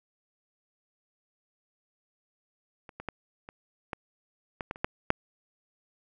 clicks, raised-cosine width 0.5 ms, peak -30 / -24 / -18 / -28 / -18 / -18 / -18 / -29 / -11 / -6 dBFS, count 10, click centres 2.892 / 3 / 3.087 / 3.489 / 3.932 / 4.608 / 4.711 / 4.759 / 4.845 / 5.104 s, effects none

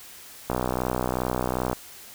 click train, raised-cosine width 1 ms, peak -11 dBFS, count 78, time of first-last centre 0.5-1.73 s, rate 62.6 Hz, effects white hiss -45 dBFS RMS until 2.14 s

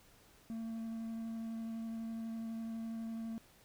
triangle tone with vibrato, 225.9 Hz, A3, 46 cents sharp, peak -37 dBFS, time 0.5-3.38 s, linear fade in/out 0 ms, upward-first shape triangle, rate 12 Hz, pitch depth 12 cents each way, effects pink hiss -64 dBFS RMS until 3.64 s

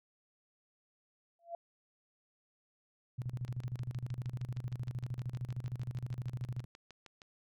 sine tone with exponential growth, 681 Hz, F5, 44 cents flat, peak -35 dBFS, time 1.39-1.55 s, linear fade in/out 2 ms, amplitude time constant 33 ms
sine tone with tremolo, 123.47 Hz, B2, in tune, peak -34 dBFS, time 3.18-6.65 s, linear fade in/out 10 ms, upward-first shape square, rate 13 Hz, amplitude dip 80%
click train, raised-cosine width 0.2 ms, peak -35 dBFS, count 25, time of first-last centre 3.48-7.218 s, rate 6.42 Hz
effects none

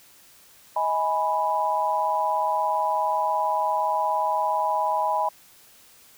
sine chord, G# minor, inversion second, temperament equal with one note detuned, 631.7 / 830.6 / 987.8 Hz, D#5 / G#5 / B5, +26 / 0 / 0 cents, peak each -28 / -25 / -24 dBFS, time 0.76-5.29 s, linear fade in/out 5 ms, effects white hiss -53 dBFS RMS until 6.17 s

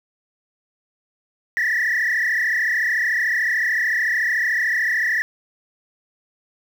sine tone with frequency modulation, 1847 Hz, A#6, 16 cents flat, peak -16 dBFS, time 1.57-5.22 s, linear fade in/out 0 ms, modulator 33.6 Hz, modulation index 3.5, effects tanh soft clip ceiling -15 dBFS + 7-bit

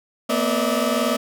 30% pulse tone cluster, 229.9 / 250.4 / 586 / 644 Hz, A#3 / B3 / D5 / E5, -24 / +24 / -4 / -41 cents, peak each -22 dBFS, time 0.29-1.17 s, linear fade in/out 10 ms, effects none

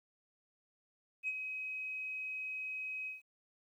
sine tone with ADSR envelope, 2535 Hz, D#7, 32 cents sharp, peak -31 dBFS, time 1.23-3.22 s, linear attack 50 ms, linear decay 38 ms, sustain -7 dB, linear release 150 ms, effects tanh soft clip ceiling -28 dBFS + 12-bit

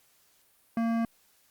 sine tone with hard clipping, 229.4 Hz, A#3, 28 cents flat, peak -27 dBFS, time 0.77-1.05 s, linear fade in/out 2 ms, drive 14 dB, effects white hiss -65 dBFS RMS until 1.5 s + Opus 48 kbps

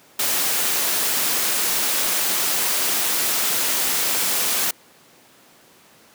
white noise, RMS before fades -21 dBFS, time 0.19-4.71 s, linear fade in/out 5 ms, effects pink hiss -51 dBFS RMS until 6.14 s + high-pass 200 Hz 12 dB/octave

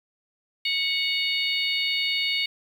harmonic tone with a mistuned harmonic, 739 Hz, F#5, 2 cents flat, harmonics 3 / 4 / 5 / 6, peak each -27 / -28 / -29 / -30 dBFS, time 0.65-2.46 s, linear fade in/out 5 ms, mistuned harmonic 4, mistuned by -33 cents, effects 8-bit

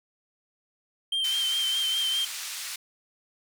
triangle tone with vibrato, 3136 Hz, G7, in tune, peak -23 dBFS, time 1.12-2.25 s, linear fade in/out 5 ms, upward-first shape sine, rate 4.9 Hz, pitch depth 32 cents each way
white band-pass noise, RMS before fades -36 dBFS, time 1.24-2.76 s, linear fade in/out 5 ms, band 1600 to 8400 Hz, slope 12 dB/octave
effects none

